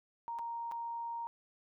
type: tone with dropouts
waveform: sine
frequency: 932.3 Hz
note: A#5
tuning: in tune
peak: -37 dBFS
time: 0.28-1.27 s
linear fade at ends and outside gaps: 0 ms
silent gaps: 0.387-0.392 / 0.714-0.72 s
effects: none